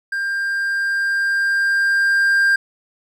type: tone with level ramp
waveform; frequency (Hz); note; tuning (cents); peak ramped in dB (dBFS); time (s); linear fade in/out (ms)
triangle; 1595; G6; +30; -18 to -10; 0.12-2.56; 5
effects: none